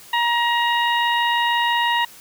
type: harmonic tone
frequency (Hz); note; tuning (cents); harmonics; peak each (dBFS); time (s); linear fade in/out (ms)
946; A#5; +25; 1 / 2 / 3 / 4; -19 / -22 / -25 / -29; 0.13-2.05; 5
effects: white hiss -44 dBFS RMS until 2.2 s